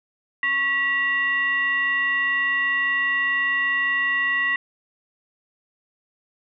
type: tone with frequency modulation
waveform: sine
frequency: 1938 Hz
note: B6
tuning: 33 cents flat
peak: -19 dBFS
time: 0.43-4.56 s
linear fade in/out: 2 ms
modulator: 835 Hz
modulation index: 0.56
effects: none